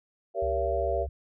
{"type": "chord", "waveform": "sine", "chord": "G diminished seventh", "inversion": "none", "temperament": "just", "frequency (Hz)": [392, 470.4, 564.5, 677.4], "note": ["G4", "Bb4", "Db5", "Fb5"], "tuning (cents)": [0, 16, 31, 47], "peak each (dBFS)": [-33, -33, -31, -29], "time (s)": [0.34, 1.07], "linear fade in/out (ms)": 50}
{"type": "tone", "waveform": "sine", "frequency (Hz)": 69.3, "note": "C#2", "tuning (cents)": 0, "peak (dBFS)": -32, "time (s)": [0.42, 1.09], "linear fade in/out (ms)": 5}
{"effects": []}